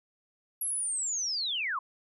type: linear sweep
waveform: sine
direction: down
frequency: 11400 to 992 Hz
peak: -29 dBFS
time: 0.61-1.79 s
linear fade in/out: 5 ms
effects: none